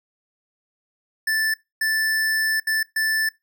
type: tone bursts at uneven times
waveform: square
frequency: 1760 Hz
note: A6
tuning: in tune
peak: -20 dBFS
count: 4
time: 1.27-1.54 / 1.81-2.6 / 2.67-2.83 / 2.96-3.29 s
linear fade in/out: 5 ms
effects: noise-tail reverb RT60 0.2 s tail -22 dB re dry